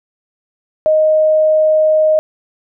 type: tone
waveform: sine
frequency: 622.3 Hz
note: D#5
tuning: in tune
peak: -8 dBFS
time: 0.86-2.19 s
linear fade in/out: 0 ms
effects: none